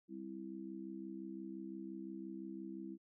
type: harmonic tone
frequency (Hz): 65.8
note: C2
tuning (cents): +10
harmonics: 3 / 4 / 5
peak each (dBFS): -49 / -51 / -47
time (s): 0.08-2.98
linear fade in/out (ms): 50
effects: none